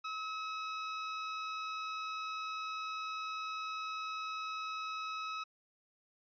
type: tone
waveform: sawtooth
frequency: 1285 Hz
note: E6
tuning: 45 cents flat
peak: -34 dBFS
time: 0.04-5.44 s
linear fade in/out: 10 ms
effects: resampled to 11025 Hz